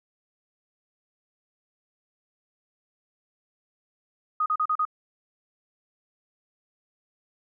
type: tone bursts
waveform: sine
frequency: 1244.5 Hz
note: D#6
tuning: in tune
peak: -21 dBFS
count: 5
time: 4.4-4.852 s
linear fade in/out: 5 ms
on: 60 ms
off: 38 ms
effects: none